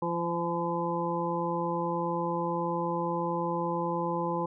harmonic tone with a mistuned harmonic, 171 Hz, F3, 36 cents flat, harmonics 1 / 2 / 3 / 5 / 6, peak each -34 / -34 / -34 / -34 / -34 dBFS, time 0.02-4.46 s, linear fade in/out 5 ms, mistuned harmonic 6, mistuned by -16 cents, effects none

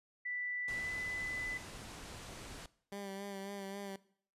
sine tone with pitch glide, 1975.5 to 2003 Hz, B6 to B6, 0 to +24 cents, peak -37 dBFS, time 0.25-1.58 s, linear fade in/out 10 ms, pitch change +24 cents, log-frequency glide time 0.75-0.89 s
pink low-pass noise, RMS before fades -49 dBFS, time 0.68-2.66 s, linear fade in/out 2 ms, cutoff 9900 Hz, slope 24 dB/octave
15% pulse tone with vibrato, 197.7 Hz, G3, 15 cents sharp, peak -36 dBFS, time 2.92-3.96 s, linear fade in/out 2 ms, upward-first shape sine, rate 3.7 Hz, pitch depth 34 cents each way
effects noise-tail reverb RT60 0.6 s tail -20 dB re dry + resampled to 32000 Hz

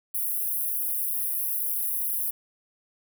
white high-pass noise, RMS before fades -28 dBFS, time 0.14-2.31 s, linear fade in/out 10 ms, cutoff 10000 Hz, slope 96 dB/octave, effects none

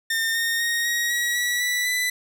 sawtooth tone with pitch steps, 1815 / 1839.3 / 1863.9 / 1888.8 / 1914.1 / 1939.7 / 1965.6 / 1991.9 Hz, A#6 / A#6 / A#6 / A#6 / A#6 / B6 / B6 / B6, -47 / -24 / -1 / +22 / +45 / -32 / -9 / +14 cents, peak -18 dBFS, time 0.1-2.1 s, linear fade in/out 5 ms, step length 250 ms, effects none

